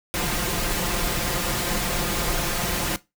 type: noise with comb filter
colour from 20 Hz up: pink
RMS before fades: -25 dBFS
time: 0.14-2.96 s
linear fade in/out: 0 ms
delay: 5.7 ms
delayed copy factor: +0.6
effects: noise-tail reverb RT60 0.2 s tail -17 dB re dry